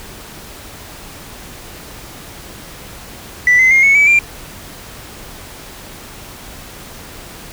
sine tone with pitch steps, 1975.5 / 2050 / 2127 / 2207 / 2290 / 2377 Hz, B6 / C7 / C7 / C#7 / D7 / D7, 0 / -36 / +28 / -8 / -44 / +20 cents, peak -5 dBFS, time 3.47-4.19 s, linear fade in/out 2 ms, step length 120 ms, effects tanh soft clip ceiling -4 dBFS + pink hiss -34 dBFS RMS until 7.52 s

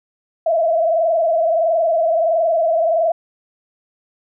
sine tone with frequency modulation, 659.3 Hz, E5, in tune, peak -13 dBFS, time 0.46-3.12 s, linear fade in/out 5 ms, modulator 21.5 Hz, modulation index 1.4, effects none

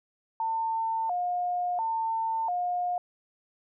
sine tone with vibrato, 801 Hz, G5, 37 cents sharp, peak -26 dBFS, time 0.4-2.98 s, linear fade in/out 2 ms, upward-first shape square, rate 0.72 Hz, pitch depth 200 cents each way, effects none

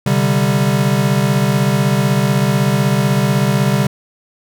square chord, C suspended second, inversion none, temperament equal, 130.81 / 146.83 / 196 Hz, C3 / D3 / G3, 0 / 0 / 0 cents, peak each -17 / -18 / -17 dBFS, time 0.06-3.87 s, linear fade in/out 5 ms, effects none

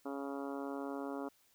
harmonic tone, 139.2 Hz, C#3, 8 cents sharp, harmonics 2 / 3 / 4 / 5 / 6 / 7 / 8 / 9 / 10, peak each -41 / -45 / -47 / -49 / -51 / -52 / -53 / -54 / -55 dBFS, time 0.05-1.29 s, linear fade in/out 10 ms, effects white hiss -70 dBFS RMS until 1.54 s

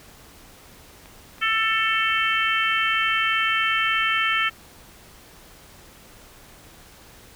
clicks, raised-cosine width 0.3 ms, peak -29 dBFS, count 3, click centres 1.058 / 1.383 / 2.43 s
harmonic tone, 443.5 Hz, A4, 14 cents sharp, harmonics 3 / 4 / 5 / 6 / 7, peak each -24 / -25 / -26 / -27 / -27 dBFS, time 1.41-4.5 s, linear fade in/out 20 ms
effects pink hiss -48 dBFS RMS until 7.35 s

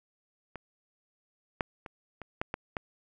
clicks, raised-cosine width 0.5 ms, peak -25 / -13 / -26 / -26 / -15 / -17 / -17 dBFS, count 7, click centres 0.557 / 1.608 / 1.862 / 2.217 / 2.415 / 2.541 / 2.768 s, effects none

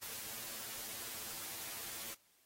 white noise with comb filter, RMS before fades -45 dBFS, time 0.01-2.15 s, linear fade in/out 20 ms, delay 8.9 ms, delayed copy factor +1, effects white hiss -71 dBFS RMS until 2.45 s + AAC 48 kbps

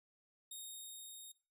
10% pulse tone with level ramp, 3716 Hz, A#7, 6 cents flat, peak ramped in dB -37 to -42 dBFS, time 0.51-1.32 s, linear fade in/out 5 ms, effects noise-tail reverb RT60 0.3 s tail -18 dB re dry + resampled to 32000 Hz

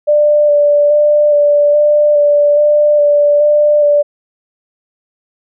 sine tone with vibrato, 589 Hz, D5, 5 cents sharp, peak -6 dBFS, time 0.07-4.03 s, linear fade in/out 20 ms, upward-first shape square, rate 1.2 Hz, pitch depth 14 cents each way, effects none

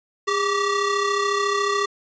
30% pulse ring-modulated tone, 778 Hz, G5, 13 cents flat, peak -14 dBFS, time 0.27-1.86 s, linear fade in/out 10 ms, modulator 372 Hz, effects resampled to 16000 Hz

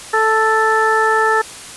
harmonic tone, 440 Hz, A4, in tune, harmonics 1 / 2 / 3 / 4, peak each -17 / -17 / -17 / -17 dBFS, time 0.13-1.42 s, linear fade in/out 10 ms, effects white hiss -33 dBFS RMS until 1.76 s + resampled to 24000 Hz

